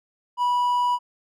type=tone; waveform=triangle; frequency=979 Hz; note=B5; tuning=15 cents flat; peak=-17 dBFS; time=0.37-0.99 s; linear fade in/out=50 ms; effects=none